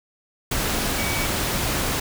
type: tone in noise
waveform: sine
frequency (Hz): 2270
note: C#7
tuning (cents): +41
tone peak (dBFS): -29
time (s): 0.98-1.26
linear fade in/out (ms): 5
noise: pink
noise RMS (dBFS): -24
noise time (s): 0.51-2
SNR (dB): -8
effects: none